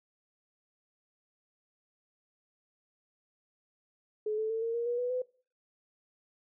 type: tone with pitch steps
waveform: sine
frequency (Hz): 427.3 / 437.5 / 448 / 458.8 / 469.8 / 481 / 492.5 / 504.3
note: G#4 / A4 / A4 / A#4 / A#4 / B4 / B4 / B4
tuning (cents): +49 / -10 / +31 / -28 / +13 / -46 / -5 / +36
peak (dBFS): -29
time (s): 4.26-5.22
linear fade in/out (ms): 5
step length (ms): 120
effects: noise-tail reverb RT60 0.4 s tail -21 dB re dry